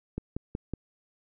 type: click train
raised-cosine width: 3 ms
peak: -19 dBFS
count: 4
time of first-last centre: 0.18-0.737 s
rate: 5.39 Hz
effects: none